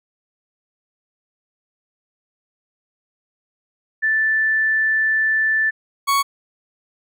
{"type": "tone pair in turn", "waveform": ["sine", "40% pulse"], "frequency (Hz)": [1760, 1113.5], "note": ["A6", "C#6"], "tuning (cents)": [0, 7], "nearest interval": "minor sixth", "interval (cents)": 793, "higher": "first", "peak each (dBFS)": [-15, -14], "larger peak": "second", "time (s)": [[4.02, 5.71], [6.07, 6.23]], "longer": "first", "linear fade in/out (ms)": 20, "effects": []}